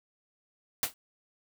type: noise with exponential decay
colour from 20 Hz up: white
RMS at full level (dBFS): -23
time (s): 0.83-0.94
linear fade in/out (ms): 2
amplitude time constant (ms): 22
effects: none